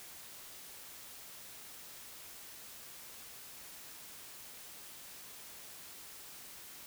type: silence
effects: white hiss -51 dBFS RMS until 6.86 s